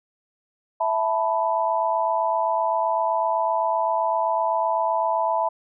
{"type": "chord", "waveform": "sine", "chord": "E suspended fourth", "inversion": "none", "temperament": "equal", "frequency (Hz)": [659.3, 880, 987.8], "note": ["E5", "A5", "B5"], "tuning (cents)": [0, 0, 0], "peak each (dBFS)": -24, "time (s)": [0.8, 5.49], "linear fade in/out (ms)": 10, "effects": []}